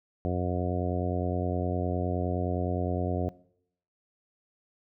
harmonic tone, 89.7 Hz, F2, 47 cents sharp, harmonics 1 / 2 / 3 / 4 / 5 / 6 / 7 / 8, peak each -30 / -33 / -35 / -36 / -37 / -38 / -38 / -39 dBFS, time 0.25-3.29 s, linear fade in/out 0 ms, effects noise-tail reverb RT60 0.7 s tail -21 dB re dry

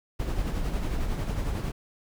brown noise with tremolo, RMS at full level -27 dBFS, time 0.19-1.72 s, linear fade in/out 10 ms, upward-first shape sine, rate 11 Hz, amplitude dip 40%, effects none

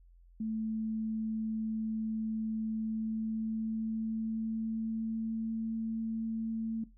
sine tone with pitch glide, 220 to 224 Hz, A3 to A3, 0 to +31 cents, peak -32 dBFS, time 0.4-6.84 s, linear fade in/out 5 ms, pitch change +31 cents, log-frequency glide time 2.74-5.65 s, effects noise-tail reverb RT60 0.2 s tail -17 dB re dry + added 43 Hz sine -56 dBFS peak until 6.97 s

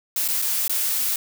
blue noise with dropouts, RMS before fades -23 dBFS, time 0.16-1.16 s, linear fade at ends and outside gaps 2 ms, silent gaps 0.279-0.285 / 0.418-0.422 / 0.679-0.695 s, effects none

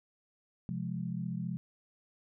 sine chord, F minor, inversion second, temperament just, 130.96 / 174.61 / 209.5 Hz, C3 / F3 / Ab3, +2 / 0 / +15 cents, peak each -39 / -36 / -40 dBFS, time 0.69-1.57 s, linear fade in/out 0 ms, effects none

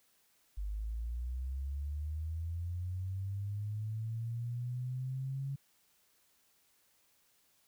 sine linear sweep, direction up, 49 to 138.59 Hz, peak -35 dBFS, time 0.57-5.56 s, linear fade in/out 10 ms, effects white hiss -71 dBFS RMS until 7.67 s

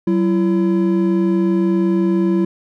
triangle tone pair together, 189.08 / 336.9 Hz, F#3 / E4, +38 / +38 cents, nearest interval minor seventh, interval 1000 cents, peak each -14 dBFS, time 0.07-2.45 s, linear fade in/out 5 ms, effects none

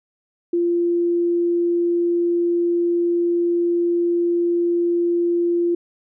sine tone, 345.1 Hz, F4, 21 cents flat, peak -16 dBFS, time 0.53-5.75 s, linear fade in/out 5 ms, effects none

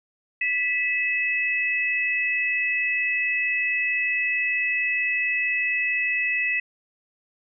sine tone pair together, 1975.5 / 2589 Hz, B6 / E7, 0 / -32 cents, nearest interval perfect fourth, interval 468 cents, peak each -24 dBFS, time 0.41-6.6 s, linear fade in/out 5 ms, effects none

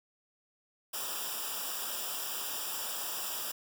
white noise with comb filter, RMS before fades -37 dBFS, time 0.93-3.52 s, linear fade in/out 10 ms, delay 0.47 ms, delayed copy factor -0.9, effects none

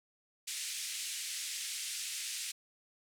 white band-pass noise, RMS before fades -40 dBFS, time 0.47-2.52 s, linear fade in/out 10 ms, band 2100 to 9600 Hz, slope 24 dB/octave, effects none

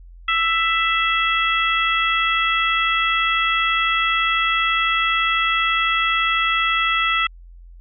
harmonic tone, 662 Hz, E5, 7 cents sharp, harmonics 2 / 3 / 4 / 5, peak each -20 / -22 / -23 / -24 dBFS, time 0.28-7.27 s, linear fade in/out 5 ms, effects added 43 Hz sine -39 dBFS peak until 7.8 s

